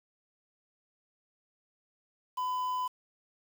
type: tone with quantisation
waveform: triangle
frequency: 1005 Hz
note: B5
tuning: 30 cents sharp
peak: -28 dBFS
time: 2.37-2.88 s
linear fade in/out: 10 ms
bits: 8
effects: none